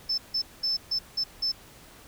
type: tone bursts at uneven times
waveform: sine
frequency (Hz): 5274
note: E8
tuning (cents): 0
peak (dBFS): -23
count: 6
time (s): 0.09-0.18 / 0.34-0.42 / 0.63-0.77 / 0.91-0.99 / 1.17-1.24 / 1.42-1.52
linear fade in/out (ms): 10
effects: tanh soft clip ceiling -20 dBFS + pink hiss -51 dBFS RMS until 2.07 s